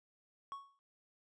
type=tone with exponential decay; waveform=triangle; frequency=1108.7 Hz; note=C#6; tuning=in tune; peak=-37 dBFS; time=0.52-0.79 s; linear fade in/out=0 ms; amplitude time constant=58 ms; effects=resampled to 22050 Hz